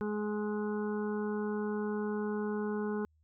harmonic tone, 210 Hz, G#3, 19 cents sharp, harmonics 1 / 2 / 4 / 5 / 6 / 7, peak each -34 / -35 / -46 / -47 / -51 / -47 dBFS, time 0.01-3.05 s, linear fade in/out 0 ms, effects added 78 Hz sine -66 dBFS peak until 3.23 s

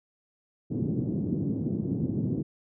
pink band-pass noise, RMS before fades -29 dBFS, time 0.7-2.43 s, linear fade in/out 20 ms, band 120 to 320 Hz, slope 24 dB/octave, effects none

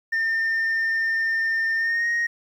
sine tone with pitch glide, 1808 to 1871.8 Hz, A6 to A#6, +47 to +7 cents, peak -18 dBFS, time 0.12-2.27 s, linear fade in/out 10 ms, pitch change +60 cents, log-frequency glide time 1.77-2.07 s, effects tanh soft clip ceiling -19 dBFS + 9-bit

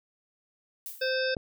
violet noise with exponential decay, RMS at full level -36 dBFS, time 0.86-1.22 s, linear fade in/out 1 ms, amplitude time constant 77 ms
harmonic tone, 520 Hz, C5, 11 cents flat, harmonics 1 / 3 / 5 / 7 / 9 / 10, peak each -28 / -31 / -38 / -38 / -39 / -37 dBFS, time 1.01-1.35 s, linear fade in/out 10 ms
click, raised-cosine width 2 ms, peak -21 dBFS, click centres 1.368 s
effects none

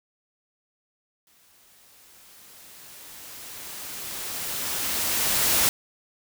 white noise with exponential growth, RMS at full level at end -20 dBFS, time 1.27-5.69 s, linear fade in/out 1 ms, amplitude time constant 960 ms, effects none

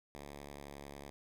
5% pulse tone with pitch glide, 71.5 to 70.8 Hz, D2 to C#2, -46 to +37 cents, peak -36 dBFS, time 0.15-1.1 s, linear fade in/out 0 ms, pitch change -17 cents, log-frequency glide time 0.33-0.76 s, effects none

